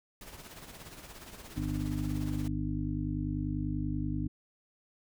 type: noise with tremolo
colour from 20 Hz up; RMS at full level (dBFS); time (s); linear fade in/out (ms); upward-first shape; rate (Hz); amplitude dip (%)
pink; -46; 0.21-2.48; 2; sine; 17; 55
type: harmonic tone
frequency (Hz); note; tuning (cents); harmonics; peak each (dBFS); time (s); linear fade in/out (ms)
50.3; G1; +45; 1 / 2 / 3 / 5 / 6; -37 / -37 / -37 / -37 / -37; 1.56-4.28; 10
effects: none